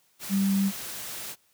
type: tone in noise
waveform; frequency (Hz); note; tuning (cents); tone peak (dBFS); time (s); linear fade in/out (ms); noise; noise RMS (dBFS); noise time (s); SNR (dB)
sine; 196; G3; 0; -21; 0.29-0.72; 50; white; -37; 0.19-1.36; +13
effects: white hiss -66 dBFS RMS until 1.53 s + high-pass 60 Hz 12 dB/octave